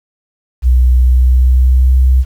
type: tone with pitch glide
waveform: sine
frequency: 62.4 to 64.3 Hz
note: B1 to C2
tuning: +19 to -30 cents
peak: -5 dBFS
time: 0.62-2.25 s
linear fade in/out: 50 ms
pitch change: +51 cents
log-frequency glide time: 0.96-1.98 s
effects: 7-bit